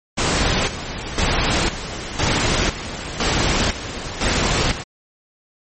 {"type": "noise with tremolo", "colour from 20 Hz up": "pink", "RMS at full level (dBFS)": -18, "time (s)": [0.17, 4.84], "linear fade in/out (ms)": 20, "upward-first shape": "square", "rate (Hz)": 0.99, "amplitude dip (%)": 70, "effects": ["MP3 32 kbps"]}